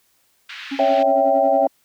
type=band-pass noise; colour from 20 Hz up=white; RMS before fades=-35 dBFS; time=0.49-1.03 s; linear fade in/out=5 ms; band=1400 to 3400 Hz; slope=24 dB/octave
type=tone with tremolo; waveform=triangle; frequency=274.7 Hz; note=C#4; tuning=16 cents flat; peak=-20 dBFS; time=0.71-1.68 s; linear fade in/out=10 ms; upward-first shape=sine; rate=11 Hz; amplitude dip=80%
type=chord; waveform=sine; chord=C# diminished; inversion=none; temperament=equal; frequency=554.4 / 659.3 / 784 Hz; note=C#5 / E5 / G5; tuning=0 / 0 / 0 cents; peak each=-18 dBFS; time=0.79-1.67 s; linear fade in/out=2 ms
effects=white hiss -62 dBFS RMS until 1.84 s